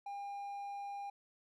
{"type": "tone", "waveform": "triangle", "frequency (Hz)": 804, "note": "G5", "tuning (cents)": 44, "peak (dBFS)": -39, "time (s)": [0.06, 1.1], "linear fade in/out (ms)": 5, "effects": []}